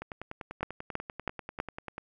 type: two click trains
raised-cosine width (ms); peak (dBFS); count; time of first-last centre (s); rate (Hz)
0.5; -23 / -15; 21 / 4; 0.02-1.981 / 0.63-1.601; 10.2 / 3.09
effects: none